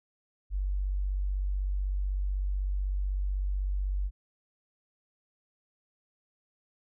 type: tone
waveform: sine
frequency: 48 Hz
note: G1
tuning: 36 cents flat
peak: -27 dBFS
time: 0.5-4.11 s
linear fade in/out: 50 ms
effects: none